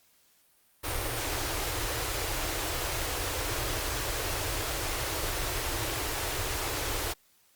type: band-stop noise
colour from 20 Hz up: pink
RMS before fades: -32 dBFS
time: 0.83-7.14 s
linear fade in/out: 20 ms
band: 130 to 280 Hz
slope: 96 dB/octave
effects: white hiss -65 dBFS RMS until 7.55 s + Opus 48 kbps